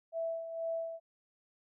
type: tone with tremolo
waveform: sine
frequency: 659.3 Hz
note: E5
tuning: in tune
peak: -32 dBFS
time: 0.12-1 s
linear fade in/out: 50 ms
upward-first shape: sine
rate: 2.1 Hz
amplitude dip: 60%
effects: none